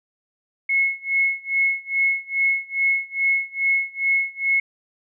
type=tone with tremolo; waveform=sine; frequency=2181 Hz; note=C#7; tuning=29 cents flat; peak=-15 dBFS; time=0.69-4.6 s; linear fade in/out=5 ms; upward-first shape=sine; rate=2.4 Hz; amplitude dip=95%; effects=none